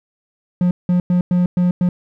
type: tone bursts at uneven times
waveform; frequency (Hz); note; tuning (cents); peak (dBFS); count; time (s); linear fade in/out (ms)
triangle; 178.4; F3; +37; -10; 6; 0.61-0.71 / 0.89-1 / 1.1-1.21 / 1.31-1.46 / 1.57-1.71 / 1.81-1.89; 2
effects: none